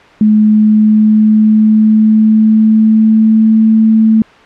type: tone with pitch glide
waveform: sine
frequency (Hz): 213.6 to 220.5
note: G#3 to A3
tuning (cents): +49 to +4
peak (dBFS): -4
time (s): 0.21-4.22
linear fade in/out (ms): 2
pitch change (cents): +55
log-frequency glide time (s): 0.41-3.66
effects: white hiss -38 dBFS RMS until 4.45 s + low-pass 2000 Hz 12 dB/octave